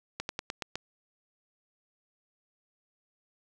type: slowing click train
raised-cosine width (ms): 0.2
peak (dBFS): -16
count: 6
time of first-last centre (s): 0.2-0.756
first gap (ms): 91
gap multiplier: 1.1
effects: none